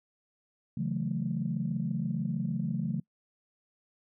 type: chord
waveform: sine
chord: F# minor seventh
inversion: second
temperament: equal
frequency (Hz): 138.59 / 164.81 / 185 / 220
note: C#3 / E3 / F#3 / A3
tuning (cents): 0 / 0 / 0 / 0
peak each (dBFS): -34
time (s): 0.77-3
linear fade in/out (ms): 5
effects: noise-tail reverb RT60 0.1 s tail -24 dB re dry + tanh soft clip ceiling -19 dBFS